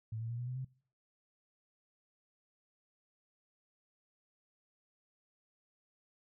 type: tone with pitch steps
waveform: sine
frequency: 110.6 / 114.37 / 118.26 / 122.29 / 126.46 / 130.77 Hz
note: A2 / A#2 / A#2 / B2 / B2 / C3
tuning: +9 / -33 / +25 / -17 / +41 / -1 cents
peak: -37 dBFS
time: 0.12-0.648 s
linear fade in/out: 5 ms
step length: 88 ms
effects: noise-tail reverb RT60 0.5 s tail -23 dB re dry